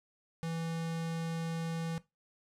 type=tone; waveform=square; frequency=164.81 Hz; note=E3; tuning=in tune; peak=-35 dBFS; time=0.43-1.98 s; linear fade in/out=0 ms; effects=noise-tail reverb RT60 0.2 s tail -17 dB re dry + low-pass 10000 Hz 12 dB/octave